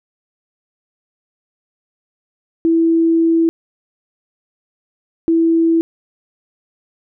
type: tone bursts at uneven times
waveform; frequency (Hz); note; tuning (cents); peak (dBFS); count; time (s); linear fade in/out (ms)
sine; 329.6; E4; 0; -10; 2; 2.65-3.49 / 5.28-5.81; 0
effects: none